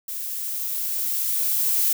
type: noise with level ramp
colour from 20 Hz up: violet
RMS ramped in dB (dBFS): -31 to -20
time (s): 0.08-1.93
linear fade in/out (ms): 5
effects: none